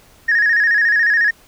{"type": "tone with vibrato", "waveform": "sine", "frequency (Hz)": 1760, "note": "A6", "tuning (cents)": 0, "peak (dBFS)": -10, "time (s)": [0.28, 1.31], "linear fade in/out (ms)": 10, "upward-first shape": "square", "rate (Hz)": 14, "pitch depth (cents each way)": 79, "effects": ["tanh soft clip ceiling -8 dBFS", "pink hiss -49 dBFS RMS until 1.47 s"]}